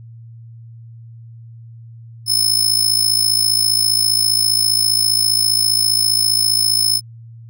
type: tone with amplitude modulation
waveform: sawtooth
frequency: 5220 Hz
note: E8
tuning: 18 cents flat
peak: -7 dBFS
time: 2.26-7.01 s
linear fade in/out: 50 ms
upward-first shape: sine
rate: 55 Hz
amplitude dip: 80%
effects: added 115 Hz sine -35 dBFS peak until 7.49 s